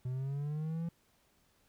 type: linear sweep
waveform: triangle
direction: up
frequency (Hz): 124.4 to 170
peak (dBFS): -32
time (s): 0.05-0.89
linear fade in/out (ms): 5
effects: pink hiss -71 dBFS RMS until 1.68 s